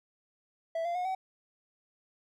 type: tone with pitch steps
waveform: triangle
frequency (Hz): 659 / 690.2 / 722.8 / 757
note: E5 / F5 / F#5 / F#5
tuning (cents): -1 / -21 / -41 / +39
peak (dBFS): -28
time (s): 0.75-1.15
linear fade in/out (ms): 5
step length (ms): 100
effects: none